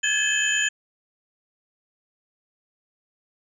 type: tone cluster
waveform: sine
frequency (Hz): 1654 / 1723 / 2577 / 3116 / 6960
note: G#6 / A6 / E7 / G7 / A8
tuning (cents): -8 / -37 / -40 / -11 / -20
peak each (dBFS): -26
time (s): 0.03-0.69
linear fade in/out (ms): 10
effects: tanh soft clip ceiling -10 dBFS